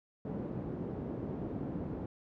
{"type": "band-pass noise", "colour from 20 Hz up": "pink", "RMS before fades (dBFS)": -39, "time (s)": [0.25, 2.06], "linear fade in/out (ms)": 2, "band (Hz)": [130, 390], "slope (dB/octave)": 12, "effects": []}